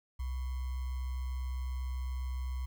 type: tone with sample-and-hold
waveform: sine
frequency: 63.8 Hz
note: C2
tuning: 43 cents flat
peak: -33 dBFS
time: 0.19-2.66 s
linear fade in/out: 10 ms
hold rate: 1050 Hz
effects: none